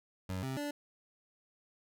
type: tone with pitch steps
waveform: 25% pulse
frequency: 93.4 / 132.4 / 291.2 Hz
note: F#2 / C3 / D4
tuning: +17 / +21 / -15 cents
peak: -32 dBFS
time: 0.29-0.71 s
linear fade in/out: 5 ms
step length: 140 ms
effects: none